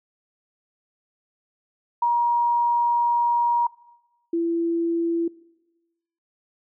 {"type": "tone pair in turn", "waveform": "sine", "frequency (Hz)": [950, 335.9], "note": ["A#5", "E4"], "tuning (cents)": [33, 33], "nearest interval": "octave + tritone", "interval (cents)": 1800, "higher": "first", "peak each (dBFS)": [-17, -20], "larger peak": "first", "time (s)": [[2.02, 3.67], [4.33, 5.28]], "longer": "first", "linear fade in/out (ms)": 5, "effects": ["noise-tail reverb RT60 1.0 s tail -21 dB re dry"]}